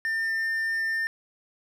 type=tone; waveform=triangle; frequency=1801 Hz; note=A6; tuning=40 cents sharp; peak=-23 dBFS; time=0.05-1.07 s; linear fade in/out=0 ms; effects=none